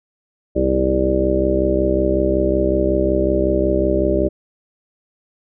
harmonic tone with a mistuned harmonic, 65.41 Hz, C2, in tune, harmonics 1 / 2 / 3 / 4 / 5 / 6 / 7 / 8 / 9, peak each -22 / -30 / -25 / -29 / -20 / -20 / -28 / -32 / -20 dBFS, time 0.55-4.29 s, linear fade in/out 20 ms, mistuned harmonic 4, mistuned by -44 cents, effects none

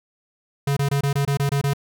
square tone bursts, 140.6 Hz, C#3, 25 cents sharp, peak -19 dBFS, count 9, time 0.67-1.735 s, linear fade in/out 5 ms, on 97 ms, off 24 ms, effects none

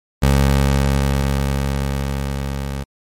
20% pulse tone with level ramp, 68.8 Hz, C#2, 12 cents flat, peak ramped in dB -6 to -18 dBFS, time 0.22-2.84 s, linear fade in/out 10 ms, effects MP3 64 kbps

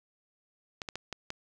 clicks, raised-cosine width 0.2 ms, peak -19 dBFS, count 5, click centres 0.818 / 0.888 / 0.956 / 1.127 / 1.304 s, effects none

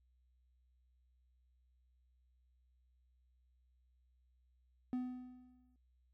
triangle tone with exponential decay, 251.3 Hz, B3, 30 cents sharp, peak -32 dBFS, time 4.93-5.76 s, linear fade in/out 1 ms, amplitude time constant 180 ms, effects added 62 Hz sine -70 dBFS peak until 6.13 s

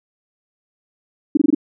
sine tone bursts, 293.7 Hz, D4, in tune, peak -9 dBFS, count 5, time 1.35-1.548 s, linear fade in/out 5 ms, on 22 ms, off 22 ms, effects none

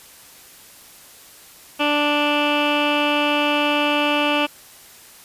15% pulse tone with low-pass filter, 293.7 Hz, D4, in tune, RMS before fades -19 dBFS, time 1.79-4.47 s, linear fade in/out 20 ms, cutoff 2700 Hz, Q 3.8, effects white hiss -45 dBFS RMS until 5.24 s + resampled to 32000 Hz

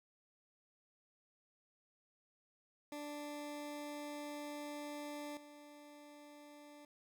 20% pulse tone with level steps, 293.7 Hz, D4, in tune, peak -39 / -50 dBFS, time 2.92-6.85 s, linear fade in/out 2 ms, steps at 5.37 s, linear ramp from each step 2 ms, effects none

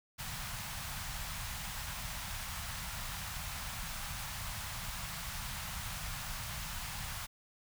pink band-stop noise, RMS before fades -41 dBFS, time 0.18-7.27 s, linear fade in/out 20 ms, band 170 to 780 Hz, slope 24 dB/octave, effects none

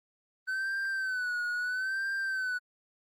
triangle tone with vibrato, 1515 Hz, F#6, 40 cents sharp, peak -28 dBFS, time 0.47-2.59 s, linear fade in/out 20 ms, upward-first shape sine, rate 0.76 Hz, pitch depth 77 cents each way, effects Opus 24 kbps

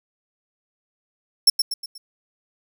sawtooth tone with echo, 5400 Hz, E8, 41 cents sharp, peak -7 dBFS, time 1.47-1.5 s, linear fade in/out 5 ms, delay 120 ms, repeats 4, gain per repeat -7 dB, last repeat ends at 1.98 s, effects none

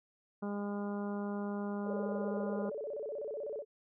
harmonic tone, 203.5 Hz, G#3, 35 cents flat, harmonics 1 / 2 / 3 / 4 / 5 / 6 / 7, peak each -36 / -42 / -46 / -48 / -50 / -52 / -53 dBFS, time 0.42-2.7 s, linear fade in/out 10 ms
sine tone with vibrato, 501 Hz, B4, 25 cents sharp, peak -37 dBFS, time 1.84-3.65 s, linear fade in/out 50 ms, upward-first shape square, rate 16 Hz, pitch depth 240 cents each way
effects none

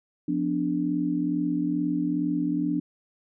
sine chord, B diminished, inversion second, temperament equal with one note detuned, 174.61 / 251.4 / 293.7 Hz, F3 / B3 / D4, 0 / +31 / 0 cents, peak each -30 / -30 / -25 dBFS, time 0.28-2.8 s, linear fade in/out 5 ms, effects none

